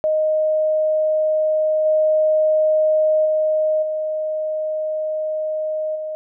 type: tone with level steps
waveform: sine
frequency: 621 Hz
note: D#5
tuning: 3 cents flat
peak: -15 / -13 / -15 / -20 / -24 dBFS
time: 0.04-6.15 s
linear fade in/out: 0 ms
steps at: 1.85 / 3.25 / 3.82 / 5.95 s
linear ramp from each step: 10 ms
effects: none